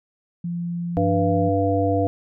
sine tone, 172.4 Hz, F3, 22 cents flat, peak -24 dBFS, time 0.44-1.49 s, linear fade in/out 5 ms
harmonic tone, 98 Hz, G2, in tune, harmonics 1 / 3 / 5 / 7, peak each -23 / -23 / -23 / -23 dBFS, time 0.97-2.07 s, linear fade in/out 0 ms
effects none

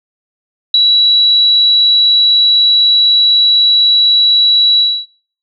sine tone with ADSR envelope, 3916 Hz, B7, 15 cents flat, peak -3 dBFS, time 0.74-5.06 s, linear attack 4 ms, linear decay 8 ms, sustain -3 dB, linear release 270 ms, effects noise-tail reverb RT60 0.6 s tail -24 dB re dry

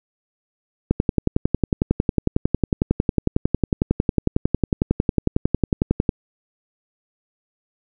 click train, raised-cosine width 3 ms, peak -3 dBFS, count 58, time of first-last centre 0.91-6.092 s, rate 11 Hz, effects none

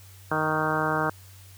harmonic tone with a mistuned harmonic, 155.56 Hz, D#3, in tune, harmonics 1 / 2 / 3 / 4 / 5 / 6 / 7 / 8 / 9 / 10, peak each -32 / -32 / -32 / -32 / -32 / -32 / -32 / -32 / -32 / -32 dBFS, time 0.31-1.1 s, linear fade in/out 5 ms, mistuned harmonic 7, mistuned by +16 cents, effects added 95 Hz sine -47 dBFS peak until 1.57 s + white hiss -53 dBFS RMS until 1.57 s

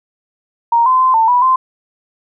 sine tone with pitch steps, 934 / 1028 / 1034 / 897 / 982 / 1038 Hz, A#5 / C6 / C6 / A5 / B5 / C6, +3 / -31 / -21 / +33 / -10 / -14 cents, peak -8 dBFS, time 0.72-1.56 s, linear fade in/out 5 ms, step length 140 ms, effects none

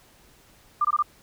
sine tone bursts, 1196 Hz, D6, 31 cents sharp, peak -18 dBFS, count 4, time 0.81-1.025 s, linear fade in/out 5 ms, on 38 ms, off 21 ms, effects pink hiss -56 dBFS RMS until 1.22 s

